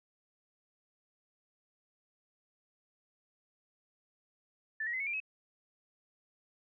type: tone with pitch steps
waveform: sine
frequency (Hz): 1760 / 1897.2 / 2045 / 2205 / 2377 / 2562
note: A6 / A#6 / C7 / C#7 / D7 / E7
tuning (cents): 0 / +30 / -40 / -10 / +20 / -50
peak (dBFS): -33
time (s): 4.8-5.202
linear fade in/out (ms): 5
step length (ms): 67
effects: none